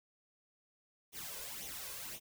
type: noise with flanger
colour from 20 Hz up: white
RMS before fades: -45 dBFS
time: 1.12-2.2 s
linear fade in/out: 50 ms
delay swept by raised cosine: 0.32 to 2.02 ms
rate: 1.9 Hz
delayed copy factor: +0.7
effects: none